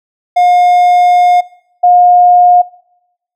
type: tone pair in turn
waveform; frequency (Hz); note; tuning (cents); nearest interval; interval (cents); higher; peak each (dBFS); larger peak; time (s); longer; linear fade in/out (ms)
triangle / sine; 714 / 714; F5 / F5; +38 / +38; unison; 0; neither; -3; neither; 0.36-1.41 / 1.83-2.62; first; 10
effects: noise-tail reverb RT60 0.8 s tail -21 dB re dry